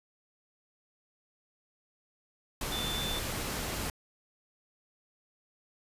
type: tone in noise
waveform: sine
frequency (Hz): 3531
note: A7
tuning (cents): +5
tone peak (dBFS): -35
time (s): 2.72-3.19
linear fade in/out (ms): 2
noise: pink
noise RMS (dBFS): -35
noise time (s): 2.61-3.9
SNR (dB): -3
effects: resampled to 32000 Hz